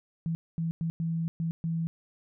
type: tone bursts at uneven times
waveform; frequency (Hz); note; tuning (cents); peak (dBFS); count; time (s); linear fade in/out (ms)
sine; 164.81; E3; 0; -27; 6; 0.26-0.35 / 0.58-0.71 / 0.81-0.9 / 1-1.28 / 1.4-1.51 / 1.64-1.87; 0
effects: none